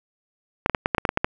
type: clicks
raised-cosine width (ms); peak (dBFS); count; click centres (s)
0.5; -4; 10; 0.661 / 0.697 / 0.748 / 0.859 / 0.948 / 0.982 / 1.052 / 1.091 / 1.174 / 1.245
effects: none